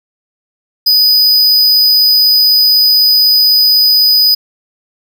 square tone, 4978 Hz, D#8, in tune, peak -6 dBFS, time 0.86-4.35 s, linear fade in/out 10 ms, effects none

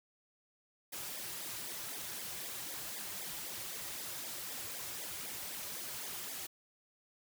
white noise with flanger, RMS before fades -43 dBFS, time 0.92-6.47 s, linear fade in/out 10 ms, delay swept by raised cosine 0.7 to 4.6 ms, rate 3.9 Hz, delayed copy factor -1, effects none

